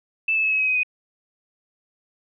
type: tone with pitch steps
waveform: sine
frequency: 2637 / 2613 / 2589 / 2565 / 2541 / 2518 / 2495 Hz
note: E7 / E7 / E7 / E7 / D#7 / D#7 / D#7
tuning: 0 / -16 / -32 / -48 / +36 / +20 / +4 cents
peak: -18 dBFS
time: 0.28-0.833 s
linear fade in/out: 5 ms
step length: 79 ms
effects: none